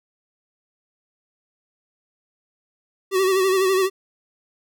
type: tone with vibrato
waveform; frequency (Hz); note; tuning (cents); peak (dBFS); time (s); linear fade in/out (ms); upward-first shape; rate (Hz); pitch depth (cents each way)
square; 379.7; F#4; +45; -17; 3.11-3.9; 50; sine; 12; 52
effects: none